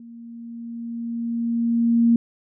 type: tone with level ramp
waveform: sine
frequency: 233.1 Hz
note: A#3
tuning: in tune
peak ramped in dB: -39 to -12 dBFS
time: 0-2.16 s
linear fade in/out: 2 ms
effects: none